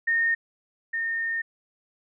sine tone pair in turn, 1837 / 1827.9 Hz, A#6 / A#6, -26 / -34 cents, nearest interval unison, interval 8 cents, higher first, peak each -20 / -25 dBFS, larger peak first, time 0.07-0.35 / 0.93-1.42 s, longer second, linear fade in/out 10 ms, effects none

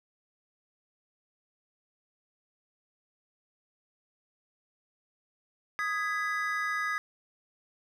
triangle chord, G# minor, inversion second, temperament just, 1245.9 / 1661.2 / 1993.5 Hz, D#6 / G#6 / B6, +2 / 0 / +16 cents, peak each -31 / -31 / -33 dBFS, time 5.79-6.98 s, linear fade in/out 0 ms, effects none

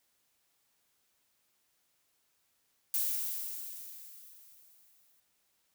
violet noise with exponential decay, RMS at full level -30 dBFS, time 2.94-5.2 s, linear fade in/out 1 ms, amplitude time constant 490 ms, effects white hiss -75 dBFS RMS until 5.74 s

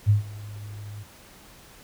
sine tone with ADSR envelope, 103.83 Hz, G#2, in tune, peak -13 dBFS, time 0.06-1.04 s, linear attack 35 ms, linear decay 130 ms, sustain -22 dB, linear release 15 ms, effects pink hiss -50 dBFS RMS until 1.83 s

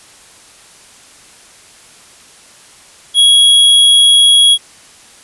square tone, 3322 Hz, G#7, in tune, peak -5 dBFS, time 3.14-4.58 s, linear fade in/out 50 ms, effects white hiss -41 dBFS RMS until 5.23 s + resampled to 24000 Hz

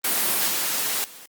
white noise with level steps, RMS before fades -22 / -25 / -43 dBFS, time 0.04-1.26 s, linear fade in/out 5 ms, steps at 0.48 / 1.04 s, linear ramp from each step 2 ms, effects high-pass 200 Hz 12 dB/octave + Opus 24 kbps

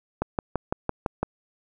click train, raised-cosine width 1 ms, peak -10 dBFS, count 7, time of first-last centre 0.22-1.23 s, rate 5.94 Hz, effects none

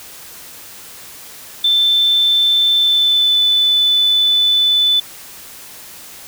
sine tone with pitch glide, 3540 to 3499 Hz, A7 to A7, +10 to -10 cents, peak -10 dBFS, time 1.64-5 s, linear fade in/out 5 ms, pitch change -20 cents, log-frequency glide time 2.75-3.42 s, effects white hiss -36 dBFS RMS until 6.27 s

